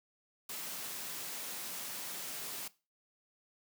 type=high-pass noise; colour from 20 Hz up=white; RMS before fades=-42 dBFS; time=0.49-2.68 s; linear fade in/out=5 ms; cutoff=120 Hz; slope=96 dB/octave; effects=noise-tail reverb RT60 0.3 s tail -19 dB re dry